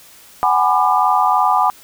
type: chord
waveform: sine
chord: G# half-diminished seventh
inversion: third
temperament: just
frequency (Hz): 747.5 / 830.6 / 996.7 / 1196.1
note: F#5 / G#5 / B5 / D6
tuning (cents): +17 / 0 / +16 / +31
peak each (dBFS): -17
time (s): 0.43-1.7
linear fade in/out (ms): 0
effects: white hiss -44 dBFS RMS until 1.83 s